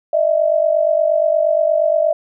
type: tone pair together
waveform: sine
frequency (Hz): 610 / 658.5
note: D#5 / E5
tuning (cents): -34 / -2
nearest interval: minor second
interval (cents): 132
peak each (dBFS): -15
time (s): 0.13-2.13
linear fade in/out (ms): 5
effects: none